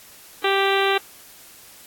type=harmonic tone; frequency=392 Hz; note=G4; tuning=in tune; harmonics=1 / 2 / 3 / 4 / 5 / 6 / 7 / 8 / 9 / 10; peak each=-21 / -24 / -26 / -27 / -28 / -29 / -29 / -30 / -31 / -31 dBFS; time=0.44-0.98 s; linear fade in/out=5 ms; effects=white hiss -46 dBFS RMS until 1.86 s + AAC 64 kbps